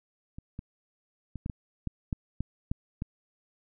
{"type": "clicks", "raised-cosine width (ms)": 5, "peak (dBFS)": [-29, -25, -25, -21, -22, -19, -17, -18, -17, -20], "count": 10, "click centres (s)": [0.385, 0.591, 1.357, 1.461, 1.498, 1.873, 2.128, 2.406, 2.715, 3.021], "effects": []}